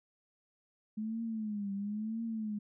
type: tone with vibrato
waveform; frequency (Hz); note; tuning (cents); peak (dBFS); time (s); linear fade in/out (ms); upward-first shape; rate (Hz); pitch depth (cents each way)
sine; 212.8; G#3; +42; -34; 0.97-2.59; 10; triangle; 0.99; 140
effects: none